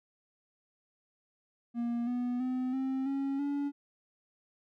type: tone with pitch steps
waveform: triangle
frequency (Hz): 236.6 / 245.5 / 254.8 / 264.4 / 274.3 / 284.6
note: A#3 / B3 / C4 / C4 / C#4 / C#4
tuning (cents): +26 / -10 / -46 / +18 / -18 / +46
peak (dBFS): -28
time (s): 1.74-3.72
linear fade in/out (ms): 50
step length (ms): 330
effects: none